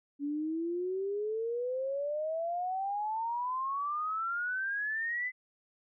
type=exponential sweep; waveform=sine; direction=up; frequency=281.9 to 2035 Hz; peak=-31 dBFS; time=0.19-5.32 s; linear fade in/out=50 ms; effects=none